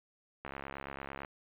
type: click train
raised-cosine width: 0.5 ms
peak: -26 dBFS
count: 56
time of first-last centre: 0.45-1.248 s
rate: 68.9 Hz
effects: resampled to 8000 Hz